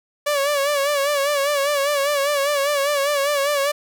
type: tone with vibrato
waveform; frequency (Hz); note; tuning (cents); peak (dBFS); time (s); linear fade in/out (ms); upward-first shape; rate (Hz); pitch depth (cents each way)
sawtooth; 570; C#5; +48; -14; 0.26-3.72; 10; sine; 5; 67
effects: none